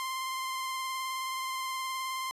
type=tone with vibrato; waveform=sawtooth; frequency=1046.5 Hz; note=C6; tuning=in tune; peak=-29 dBFS; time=0-2.31 s; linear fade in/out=0 ms; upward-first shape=sine; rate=19 Hz; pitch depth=17 cents each way; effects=resampled to 32000 Hz